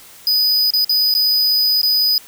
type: tone with dropouts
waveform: square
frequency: 4978 Hz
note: D#8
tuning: in tune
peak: -13 dBFS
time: 0.27-2.18 s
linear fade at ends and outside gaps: 1 ms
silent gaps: 0.705-0.736 / 0.846-0.894 / 1.14-1.15 / 1.815-1.831 s
effects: white hiss -42 dBFS RMS until 2.27 s